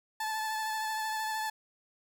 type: tone with vibrato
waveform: 30% pulse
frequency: 872 Hz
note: A5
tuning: 16 cents flat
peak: -29 dBFS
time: 0.2-1.5 s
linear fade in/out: 5 ms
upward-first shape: triangle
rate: 13 Hz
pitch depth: 26 cents each way
effects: 11-bit